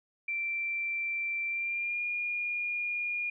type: tone with pitch glide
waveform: sine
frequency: 2349 to 2426 Hz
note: D7 to D#7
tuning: 0 to -44 cents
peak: -30 dBFS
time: 0.28-3.3 s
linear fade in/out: 5 ms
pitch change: +56 cents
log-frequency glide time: 1.47-2.03 s
effects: none